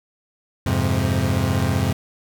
30% pulse chord, F minor, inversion none, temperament equal with one note detuned, 87.31 / 102.69 / 130.81 Hz, F2 / Ab2 / C3, 0 / -19 / 0 cents, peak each -20 dBFS, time 0.66-1.93 s, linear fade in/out 5 ms, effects none

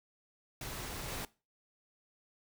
pink noise with level steps, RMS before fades -42 / -40 dBFS, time 0.61-1.25 s, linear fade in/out 2 ms, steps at 1.08 s, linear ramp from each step 2 ms, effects noise-tail reverb RT60 0.3 s tail -20 dB re dry

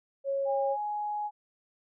sine tone, 550 Hz, C#5, 14 cents flat, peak -27 dBFS, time 0.24-0.77 s, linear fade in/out 50 ms
sine tone with pitch glide, 812 to 835.8 Hz, G#5 to G#5, -39 to +11 cents, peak -30 dBFS, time 0.45-1.31 s, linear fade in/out 50 ms, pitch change +50 cents, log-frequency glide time 0.68-0.78 s
effects none

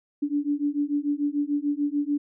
sine beating tone pair, 286.7 / 293.5 Hz, D4 / D4, -42 / -1 cents, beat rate 6.8 Hz, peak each -26 dBFS, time 0.22-2.18 s, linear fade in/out 10 ms, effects none

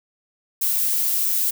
violet noise, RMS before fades -21 dBFS, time 0.61-1.51 s, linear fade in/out 10 ms, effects none

